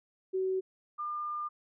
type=tone pair in turn; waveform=sine; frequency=377 / 1202.8 Hz; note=F#4 / D6; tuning=+32 / +41 cents; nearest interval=octave + minor sixth; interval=2009 cents; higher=second; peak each=-28 / -33 dBFS; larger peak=first; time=0.33-0.61 / 0.98-1.49 s; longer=second; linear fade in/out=20 ms; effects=none